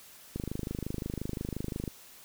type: click train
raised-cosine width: 3 ms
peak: -21 dBFS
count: 40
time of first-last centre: 0.36-1.878 s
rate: 25.7 Hz
effects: white hiss -53 dBFS RMS until 2.24 s